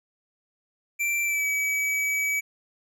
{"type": "tone with pitch glide", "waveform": "square", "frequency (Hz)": [2349, 2282], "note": ["D7", "C#7"], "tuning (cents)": [0, 50], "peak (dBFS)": -24, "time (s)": [0.99, 2.41], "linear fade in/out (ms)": 20, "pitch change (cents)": -50, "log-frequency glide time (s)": [1.24, 1.46], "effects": []}